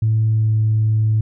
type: tone with pitch glide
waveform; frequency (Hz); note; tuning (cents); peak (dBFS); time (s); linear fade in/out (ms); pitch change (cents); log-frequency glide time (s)
sine; 110.1 to 109.02; A2 to A2; +2 to -15; -12; 0.02-1.21; 5; -17; 0.26-0.55
effects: tanh soft clip ceiling -9 dBFS